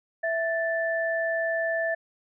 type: tone pair together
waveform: sine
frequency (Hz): 659.3 / 1760.1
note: E5 / A6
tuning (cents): 0 / 0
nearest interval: octave + perfect fourth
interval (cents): 1700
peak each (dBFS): -26 / -28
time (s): 0.23-1.95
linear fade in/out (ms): 10
effects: none